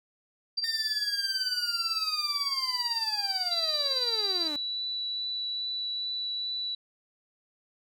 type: tone with tremolo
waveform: sine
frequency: 4700 Hz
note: D8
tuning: 1 cent sharp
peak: -24 dBFS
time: 0.57-4.48 s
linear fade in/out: 10 ms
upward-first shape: triangle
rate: 18 Hz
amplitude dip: 85%
type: linear sweep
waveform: sawtooth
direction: down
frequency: 1836 to 283.1 Hz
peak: -32 dBFS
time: 0.64-4.56 s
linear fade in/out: 0 ms
type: tone with vibrato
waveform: sine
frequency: 3951 Hz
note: B7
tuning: in tune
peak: -30 dBFS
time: 3.51-6.75 s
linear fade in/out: 5 ms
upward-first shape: triangle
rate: 2.4 Hz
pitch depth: 8 cents each way
effects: none